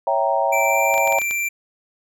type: chord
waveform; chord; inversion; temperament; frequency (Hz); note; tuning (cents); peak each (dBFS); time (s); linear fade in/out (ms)
sine; C# diminished seventh; none; equal with one note detuned; 554.4 / 659.3 / 778.6 / 932.3; C#5 / E5 / G5 / Bb5; 0 / 0 / -12 / 0; -22; 0.07-1.19; 2
type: tone with pitch glide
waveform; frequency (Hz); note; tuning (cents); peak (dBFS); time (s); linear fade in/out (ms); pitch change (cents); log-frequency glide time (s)
square; 2337 to 2355; D7 to D7; -9 to +4; -21; 0.52-1.49; 10; +13; 0.65-0.78
type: clicks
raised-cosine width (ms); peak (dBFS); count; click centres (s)
0.2; -14; 7; 0.941 / 0.979 / 1.075 / 1.124 / 1.186 / 1.217 / 1.31
effects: none